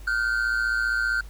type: tone pair together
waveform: triangle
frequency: 1417 / 1532.2 Hz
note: F6 / G6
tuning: +25 / -40 cents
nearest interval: minor second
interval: 135 cents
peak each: -23 dBFS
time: 0.07-1.21 s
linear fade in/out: 5 ms
effects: added 50 Hz sine -38 dBFS peak until 1.29 s + pink hiss -52 dBFS RMS until 1.29 s